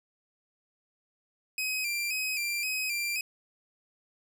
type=tone with vibrato; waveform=sawtooth; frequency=2448 Hz; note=D#7; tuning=29 cents flat; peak=-26 dBFS; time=1.58-3.21 s; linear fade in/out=2 ms; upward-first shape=square; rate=1.9 Hz; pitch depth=57 cents each way; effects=none